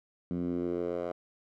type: tone with band-pass filter sweep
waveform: 10% pulse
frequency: 87.3 Hz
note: F2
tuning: in tune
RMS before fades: -33 dBFS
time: 0.31-1.12 s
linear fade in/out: 0 ms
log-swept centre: 200 to 660 Hz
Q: 2.4
effects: none